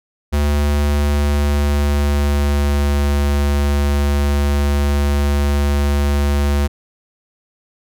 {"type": "tone with pitch glide", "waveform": "square", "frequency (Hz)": [73, 71.62], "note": ["D2", "D2"], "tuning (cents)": [-10, -43], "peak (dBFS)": -14, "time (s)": [0.32, 6.68], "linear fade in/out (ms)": 20, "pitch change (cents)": -33, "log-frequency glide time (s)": [0.44, 3.05], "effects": []}